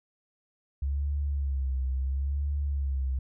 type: tone with vibrato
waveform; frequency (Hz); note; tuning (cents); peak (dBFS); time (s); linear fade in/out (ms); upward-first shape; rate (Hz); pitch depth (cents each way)
sine; 68.4; C#2; -23; -26; 0.82-3.19; 5; sine; 0.73; 86
effects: none